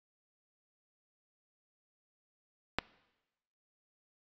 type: clicks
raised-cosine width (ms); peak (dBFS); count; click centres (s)
0.3; -12 / -25; 2; 2.786 / 2.79
effects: noise-tail reverb RT60 1.0 s tail -21 dB re dry + resampled to 16000 Hz